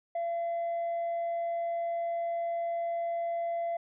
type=tone with tanh clipping; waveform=sine; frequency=680 Hz; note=F5; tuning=46 cents flat; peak=-30 dBFS; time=0.15-3.77 s; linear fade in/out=5 ms; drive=1 dB; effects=none